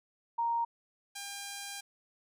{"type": "tone pair in turn", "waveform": ["sine", "5% pulse"], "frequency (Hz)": [932.3, 801.8], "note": ["A#5", "G5"], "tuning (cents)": [0, 39], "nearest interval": "minor third", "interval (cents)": 261, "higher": "first", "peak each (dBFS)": -28, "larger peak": "neither", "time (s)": [[0.38, 0.65], [1.15, 1.81]], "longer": "second", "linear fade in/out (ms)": 10, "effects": []}